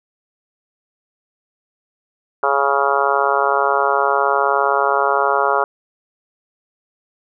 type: harmonic tone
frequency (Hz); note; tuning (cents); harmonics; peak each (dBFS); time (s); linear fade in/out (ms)
139.3; C#3; +9; 3 / 4 / 5 / 6 / 7 / 8 / 9 / 10; -22 / -22 / -22 / -22 / -22 / -22 / -22 / -22; 2.43-5.64; 2
effects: none